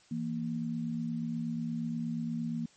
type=tone pair together; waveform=sine; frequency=164.66 / 233.1 Hz; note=E3 / A#3; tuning=-2 / 0 cents; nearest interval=tritone; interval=602 cents; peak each=-36 / -33 dBFS; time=0.11-2.66 s; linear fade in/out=5 ms; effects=white hiss -62 dBFS RMS until 2.76 s + MP3 32 kbps